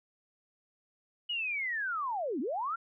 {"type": "linear two-way sweep", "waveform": "sine", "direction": "down then up", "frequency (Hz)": [2947, 228.4, 1405], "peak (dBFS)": -31, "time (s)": [1.29, 2.76], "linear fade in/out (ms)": 10, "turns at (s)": 2.4, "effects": []}